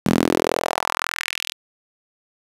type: tone with high-pass filter sweep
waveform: sawtooth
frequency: 41.82 Hz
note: E1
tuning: 26 cents sharp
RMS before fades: -22 dBFS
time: 0.05-1.53 s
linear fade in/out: 20 ms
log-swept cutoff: 190 to 3500 Hz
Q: 2.4
effects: resampled to 32000 Hz + 7-bit